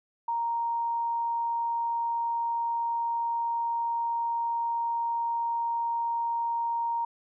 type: tone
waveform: sine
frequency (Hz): 932.3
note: A#5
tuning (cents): 0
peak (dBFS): -26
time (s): 0.28-7.05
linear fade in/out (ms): 5
effects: none